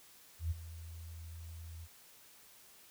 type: tone with ADSR envelope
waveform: sine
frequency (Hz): 82.41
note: E2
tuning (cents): 0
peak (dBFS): -30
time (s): 0.39-1.88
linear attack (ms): 120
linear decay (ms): 20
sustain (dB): -15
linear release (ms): 47
effects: white hiss -60 dBFS RMS until 2.9 s